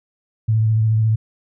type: tone with vibrato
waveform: sine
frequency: 110.2 Hz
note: A2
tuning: 3 cents sharp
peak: -13 dBFS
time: 0.48-1.16 s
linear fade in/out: 10 ms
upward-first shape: sine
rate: 14 Hz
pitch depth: 27 cents each way
effects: none